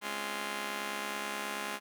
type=chord; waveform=5% pulse; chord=Db major seventh; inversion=second; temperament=just; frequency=207.9 / 259.9 / 277.2 / 346.5 Hz; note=Ab3 / C4 / Db4 / F4; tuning=+2 / -11 / 0 / -14 cents; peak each=-28 / -34 / -33 / -31 dBFS; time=0.01-1.8 s; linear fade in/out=50 ms; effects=none